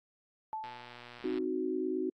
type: tone with exponential decay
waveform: sine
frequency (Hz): 873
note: A5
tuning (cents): -14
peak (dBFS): -33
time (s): 0.53-1.18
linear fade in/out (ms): 0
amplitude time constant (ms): 140
type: click train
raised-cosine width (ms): 0.3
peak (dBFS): -32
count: 91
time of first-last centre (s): 0.64-1.384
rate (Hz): 121
type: chord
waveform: sine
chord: C diminished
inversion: none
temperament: equal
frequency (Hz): 261.6 / 311.1 / 370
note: C4 / Eb4 / Gb4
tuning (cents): 0 / 0 / 0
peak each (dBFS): -37 / -36 / -33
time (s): 1.24-2.1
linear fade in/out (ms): 5
effects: AAC 64 kbps